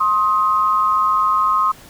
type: tone pair together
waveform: sine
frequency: 1059 / 1259.4 Hz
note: C6 / D#6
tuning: +21 / +21 cents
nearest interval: minor third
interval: 300 cents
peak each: -16 dBFS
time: 0-1.72 s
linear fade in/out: 10 ms
effects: pink hiss -43 dBFS RMS until 1.89 s